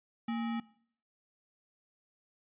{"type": "tone with sample-and-hold", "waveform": "sine", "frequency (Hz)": 230.1, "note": "A#3", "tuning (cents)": -22, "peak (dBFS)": -31, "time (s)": [0.28, 0.6], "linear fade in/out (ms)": 5, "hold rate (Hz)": 1050, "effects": ["noise-tail reverb RT60 0.6 s tail -21 dB re dry", "resampled to 8000 Hz"]}